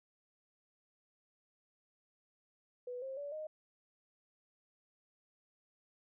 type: tone with pitch steps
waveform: sine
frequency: 493.9 / 532.4 / 573.9 / 618.7 Hz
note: B4 / C5 / D5 / D#5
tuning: 0 / +30 / -40 / -10 cents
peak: -40 dBFS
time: 2.87-3.47 s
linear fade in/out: 5 ms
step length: 150 ms
effects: none